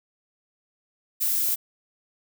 violet noise, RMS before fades -24 dBFS, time 1.2-1.56 s, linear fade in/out 20 ms, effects none

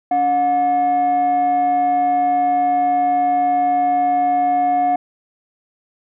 sine tone pair together, 283.8 / 722 Hz, C#4 / F#5, +41 / -43 cents, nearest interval octave + major third, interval 1616 cents, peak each -22 / -12 dBFS, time 0.11-4.96 s, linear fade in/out 5 ms, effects tanh soft clip ceiling -11 dBFS

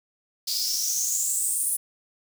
white noise with high-pass filter sweep, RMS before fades -26 dBFS, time 0.47-1.77 s, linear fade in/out 10 ms, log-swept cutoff 4600 to 10000 Hz, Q 7.3, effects none

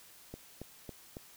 click train, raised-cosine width 2 ms, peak -29 dBFS, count 4, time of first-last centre 0.34-1.169 s, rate 3.62 Hz, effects white hiss -57 dBFS RMS until 1.36 s

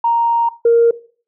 sine tone pair in turn, 932.3 / 466.1 Hz, A#5 / A#4, 0 / 0 cents, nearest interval octave, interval 1200 cents, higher first, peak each -11 / -6 dBFS, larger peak second, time 0.04-0.49 / 0.65-0.91 s, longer first, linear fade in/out 5 ms, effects noise-tail reverb RT60 0.4 s tail -18 dB re dry + tanh soft clip ceiling -3 dBFS

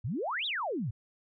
sine exponential two-way sweep, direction up then down, 96.4 to 3951 to 96.4 Hz, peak -30 dBFS, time 0.04-0.91 s, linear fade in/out 10 ms, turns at 0.46 s, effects MP3 64 kbps

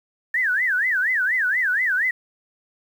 sine tone with vibrato, 1732 Hz, A6, 28 cents flat, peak -18 dBFS, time 0.34-2.11 s, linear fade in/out 5 ms, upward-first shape sine, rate 4.2 Hz, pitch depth 290 cents each way, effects 8-bit

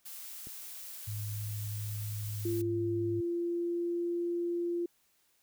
blue noise, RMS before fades -45 dBFS, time 0.05-2.62 s, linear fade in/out 10 ms
click, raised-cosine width 3 ms, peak -36 dBFS, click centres 0.471 s
sine tone, 104.9 Hz, G#2, 18 cents sharp, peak -35 dBFS, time 1.07-3.21 s, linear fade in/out 10 ms
sine tone with pitch glide, 343.4 to 345.4 Hz, F4 to F4, -29 to -19 cents, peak -30 dBFS, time 2.45-4.86 s, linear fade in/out 5 ms, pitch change +10 cents, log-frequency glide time 3.09-4.22 s
effects white hiss -71 dBFS RMS until 5.42 s

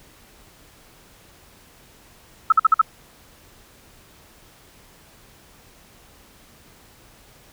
sine tone bursts, 1300 Hz, E6, 24 cents flat, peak -9 dBFS, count 5, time 2.5-2.815 s, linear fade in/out 5 ms, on 23 ms, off 50 ms, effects pink hiss -51 dBFS RMS until 7.52 s

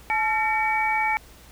harmonic tone with a mistuned harmonic, 454.3 Hz, A#4, 45 cents flat, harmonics 2 / 3 / 4 / 5, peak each -23 / -35 / -31 / -24 dBFS, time 0.1-1.17 s, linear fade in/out 0 ms, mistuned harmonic 2, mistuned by -86 cents, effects added 60 Hz sine -50 dBFS peak until 1.51 s + pink hiss -50 dBFS RMS until 1.51 s

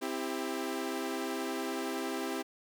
sawtooth chord, C major, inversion none, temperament equal with one note detuned, 261.6 / 329.6 / 397.9 Hz, C4 / E4 / G4, 0 / 0 / +26 cents, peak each -34 dBFS, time 0.01-2.43 s, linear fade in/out 20 ms, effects none

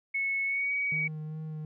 sine tone with pitch glide, 2200 to 2261 Hz, C#7 to C#7, -14 to +34 cents, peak -27 dBFS, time 0.14-1.08 s, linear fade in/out 10 ms, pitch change +48 cents, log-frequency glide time 0.45-0.72 s
triangle tone with vibrato, 155.56 Hz, D#3, in tune, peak -33 dBFS, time 0.92-1.65 s, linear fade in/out 2 ms, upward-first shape sine, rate 2.5 Hz, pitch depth 18 cents each way
effects none

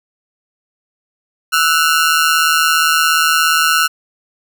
sawtooth ring-modulated tone, 1396.9 Hz, F6, in tune, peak -4 dBFS, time 1.52-3.88 s, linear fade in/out 20 ms, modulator 78.6 Hz, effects none

